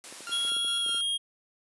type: noise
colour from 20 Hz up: white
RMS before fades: -43 dBFS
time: 0.04-0.5 s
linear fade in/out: 0 ms
type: clicks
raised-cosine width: 2 ms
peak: -31 dBFS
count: 10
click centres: 0.125 / 0.206 / 0.294 / 0.449 / 0.519 / 0.566 / 0.647 / 0.863 / 0.893 / 0.946 s
type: tone with tremolo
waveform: sawtooth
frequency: 1390 Hz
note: F6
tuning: 9 cents flat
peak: -32 dBFS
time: 0.27-1.01 s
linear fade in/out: 0 ms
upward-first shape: square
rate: 4.9 Hz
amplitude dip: 45%
type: tone with pitch glide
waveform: square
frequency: 3322 to 3252 Hz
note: G#7 to G#7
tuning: 0 to -37 cents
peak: -27 dBFS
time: 0.31-1.18 s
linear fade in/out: 20 ms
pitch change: -37 cents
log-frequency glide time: 0.81-0.87 s
effects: high-pass 300 Hz 12 dB/octave + resampled to 24000 Hz